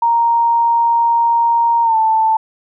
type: tone with pitch glide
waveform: sine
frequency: 932.3 to 883.5 Hz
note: A#5 to A5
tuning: 0 to +7 cents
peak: -10 dBFS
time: 0.02-2.37 s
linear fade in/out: 5 ms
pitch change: -93 cents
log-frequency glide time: 1.83-1.96 s
effects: none